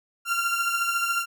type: beating tone pair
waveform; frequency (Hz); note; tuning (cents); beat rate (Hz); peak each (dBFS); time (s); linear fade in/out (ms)
30% pulse; 1378 / 1392; F6 / F6; -24 / -6; 14; -22 / -27; 0.25-1.26; 50
effects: none